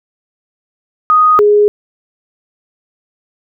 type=tone pair in turn; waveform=sine; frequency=1244.5 / 415.3 Hz; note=D#6 / G#4; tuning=0 / 0 cents; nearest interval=octave + perfect fifth; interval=1900 cents; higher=first; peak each=-5 dBFS; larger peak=neither; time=1.1-1.39 / 1.39-1.68 s; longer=neither; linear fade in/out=0 ms; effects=none